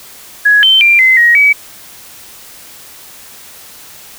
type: tone with pitch steps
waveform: sine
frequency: 1674 / 3096 / 2376 / 2054 / 1889 / 2278 Hz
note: G#6 / G7 / D7 / C7 / A#6 / C#7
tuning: +13 / -22 / +20 / -33 / +22 / +47 cents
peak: -4 dBFS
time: 0.45-1.53 s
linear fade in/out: 10 ms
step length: 180 ms
effects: white hiss -35 dBFS RMS until 4.18 s